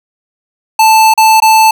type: tone with dropouts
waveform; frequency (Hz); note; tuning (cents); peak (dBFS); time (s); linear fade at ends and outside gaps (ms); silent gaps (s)
square; 880; A5; 0; -4; 0.79-1.71; 5; 1.139-1.176 / 1.402-1.421
effects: none